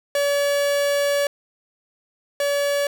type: tone pair in turn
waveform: 45% pulse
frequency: 570 / 570 Hz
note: C#5 / C#5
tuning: +48 / +48 cents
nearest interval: unison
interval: 0 cents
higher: neither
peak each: -18 / -19 dBFS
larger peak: first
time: 0.15-1.27 / 2.4-2.87 s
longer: first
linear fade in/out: 2 ms
effects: none